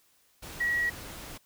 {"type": "tone in noise", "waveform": "sine", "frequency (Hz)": 1917, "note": "A#6", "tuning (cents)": 48, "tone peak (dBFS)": -25, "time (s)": [0.6, 0.9], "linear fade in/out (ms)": 10, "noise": "pink", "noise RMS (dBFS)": -43, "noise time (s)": [0.42, 1.38], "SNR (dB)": 15, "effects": ["white hiss -66 dBFS RMS until 1.45 s"]}